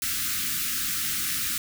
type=band-stop noise; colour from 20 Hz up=white; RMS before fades=-28 dBFS; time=0.02-1.58 s; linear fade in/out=2 ms; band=330 to 1200 Hz; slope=96 dB/octave; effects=none